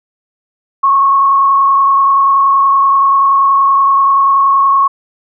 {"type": "tone with frequency modulation", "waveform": "sine", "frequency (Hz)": 1098, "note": "C#6", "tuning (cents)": -17, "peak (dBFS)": -6, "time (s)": [0.83, 4.88], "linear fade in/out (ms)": 10, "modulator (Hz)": 30.5, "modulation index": 0.76, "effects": []}